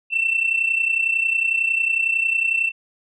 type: tone pair together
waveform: sine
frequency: 2661 / 2692 Hz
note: E7 / E7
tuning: +16 / +36 cents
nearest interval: unison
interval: 20 cents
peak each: -22 / -18 dBFS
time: 0.1-2.72 s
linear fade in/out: 50 ms
effects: tanh soft clip ceiling -11 dBFS